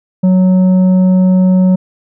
triangle tone with tanh clipping, 185 Hz, F#3, in tune, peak -7 dBFS, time 0.23-1.76 s, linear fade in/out 10 ms, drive 11 dB, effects none

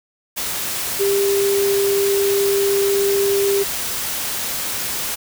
sine tone in noise, 397.8 Hz, G4, 25 cents sharp, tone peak -15 dBFS, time 0.99-3.64 s, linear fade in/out 20 ms, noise white, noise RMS -24 dBFS, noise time 0.36-5.16 s, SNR +6 dB, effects none

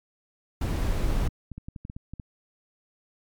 brown noise, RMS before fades -25 dBFS, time 0.61-1.28 s, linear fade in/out 5 ms
clicks, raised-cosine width 5 ms, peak -25 dBFS, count 11, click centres 1.235 / 1.286 / 1.517 / 1.58 / 1.685 / 1.762 / 1.851 / 1.899 / 1.965 / 2.136 / 2.198 s
effects MP3 96 kbps

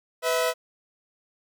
sawtooth tone pair together, 498.4 / 647.5 Hz, B4 / E5, +16 / -31 cents, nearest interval perfect fourth, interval 453 cents, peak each -21 dBFS, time 0.22-0.54 s, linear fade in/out 50 ms, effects none

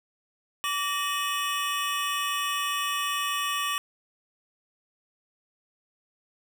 square tone cluster, 1153 / 1849 / 2531 / 2956 Hz, D6 / A#6 / D#7 / F#7, -32 / -15 / +29 / -2 cents, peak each -30 / -36 / -35 / -33 dBFS, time 0.64-3.78 s, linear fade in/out 0 ms, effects none

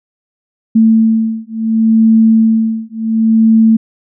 sine beating tone pair, 222.7 / 223.4 Hz, A3 / A3, +21 / +27 cents, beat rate 0.7 Hz, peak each -10 dBFS, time 0.75-3.77 s, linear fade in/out 10 ms, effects none

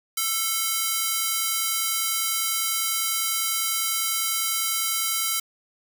5% pulse ring-modulated tone, 1760 Hz, A6, in tune, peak -9 dBFS, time 0.17-5.4 s, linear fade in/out 5 ms, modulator 425 Hz, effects none

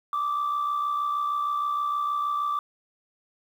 sine tone pair together, 1168 / 1234.4 Hz, D6 / D#6, -10 / -14 cents, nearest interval minor second, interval 96 cents, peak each -23 / -32 dBFS, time 0.13-2.59 s, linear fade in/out 2 ms, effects tanh soft clip ceiling -21 dBFS + 9-bit

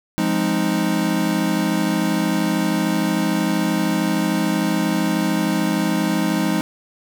square chord, F minor seventh, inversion none, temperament equal, 174.61 / 207.7 / 261.6 / 311.1 Hz, F3 / Ab3 / C4 / Eb4, 0 / 0 / 0 / 0 cents, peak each -24 / -23 / -27 / -23 dBFS, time 0.18-6.61 s, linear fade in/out 0 ms, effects none

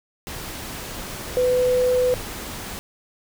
sine tone in noise, 501 Hz, B4, 25 cents sharp, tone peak -16 dBFS, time 1.37-2.14 s, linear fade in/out 0 ms, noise pink, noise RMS -33 dBFS, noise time 0.27-2.79 s, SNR +14 dB, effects none

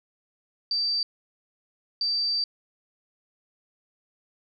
sine tone bursts at uneven times, 4655 Hz, D8, 16 cents flat, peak -23 dBFS, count 2, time 0.71-1.03 / 2.01-2.44 s, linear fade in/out 2 ms, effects none

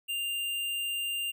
square tone, 2794 Hz, F7, in tune, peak -31 dBFS, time 0.08-1.32 s, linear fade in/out 20 ms, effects none

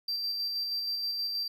triangle tone with tremolo, 4699 Hz, D8, in tune, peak -28 dBFS, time 0.08-1.48 s, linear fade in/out 5 ms, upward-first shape square, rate 6.3 Hz, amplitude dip 25%, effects none

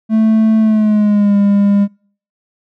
triangle tone with pitch glide, 220 to 201.7 Hz, A3 to G3, 0 to +50 cents, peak -6 dBFS, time 0.09-1.88 s, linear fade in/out 50 ms, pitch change -150 cents, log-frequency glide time 0.59-1.36 s, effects noise-tail reverb RT60 0.5 s tail -26 dB re dry

